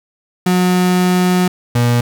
35% pulse tone pair in turn, 181.3 / 120.1 Hz, F#3 / B2, -35 / -48 cents, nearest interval perfect fifth, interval 713 cents, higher first, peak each -9 dBFS, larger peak neither, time 0.46-1.48 / 1.75-2.01 s, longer first, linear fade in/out 5 ms, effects none

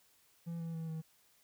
triangle tone with pitch steps, 168.3 / 165.41 / 162.57 / 159.77 Hz, E3 / E3 / E3 / D#3, +36 / +6 / -24 / +46 cents, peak -36 dBFS, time 0.46-1.02 s, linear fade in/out 20 ms, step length 140 ms, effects white hiss -69 dBFS RMS until 1.43 s

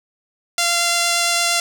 5% pulse tone with vibrato, 689 Hz, F5, 24 cents flat, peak -4 dBFS, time 0.58-1.6 s, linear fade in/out 2 ms, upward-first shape triangle, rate 8.7 Hz, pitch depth 8 cents each way, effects none

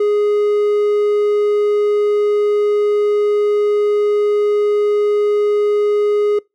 triangle tone, 415.3 Hz, G#4, in tune, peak -10 dBFS, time 0-6.39 s, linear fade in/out 5 ms, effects noise-tail reverb RT60 0.2 s tail -24 dB re dry

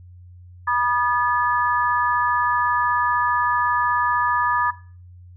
sine tone cluster, 973 / 1218 / 1714 Hz, B5 / D#6 / A6, -26 / -37 / -46 cents, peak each -22 dBFS, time 0.67-4.71 s, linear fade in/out 10 ms, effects noise-tail reverb RT60 0.4 s tail -17 dB re dry + added 89 Hz sine -41 dBFS peak until 5.36 s

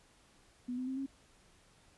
sine tone with pitch steps, 246.9 / 254.9 / 263.1 / 271.6 Hz, B3 / C4 / C4 / C#4, 0 / -45 / +10 / -35 cents, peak -35 dBFS, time 0.68-1.064 s, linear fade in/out 10 ms, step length 96 ms, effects pink hiss -65 dBFS RMS until 1.97 s + resampled to 24000 Hz

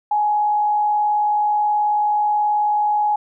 sine tone with frequency modulation, 838 Hz, G#5, 15 cents sharp, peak -15 dBFS, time 0.11-3.16 s, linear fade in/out 5 ms, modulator 58.6 Hz, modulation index 0.24, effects none

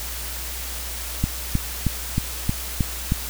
click train, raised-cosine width 5 ms, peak -7 dBFS, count 7, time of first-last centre 1.24-3.121 s, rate 3.19 Hz, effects added 60 Hz sine -33 dBFS peak until 3.29 s + white hiss -32 dBFS RMS until 3.29 s

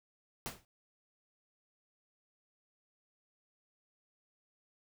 pink noise with exponential decay, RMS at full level -36 dBFS, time 0.46-0.65 s, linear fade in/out 0 ms, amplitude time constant 40 ms, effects none

